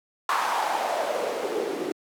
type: noise with band-pass filter sweep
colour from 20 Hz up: white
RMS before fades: -27 dBFS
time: 0.29-1.92 s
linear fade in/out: 2 ms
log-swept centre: 1100 to 330 Hz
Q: 4
effects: high-pass 200 Hz 12 dB/octave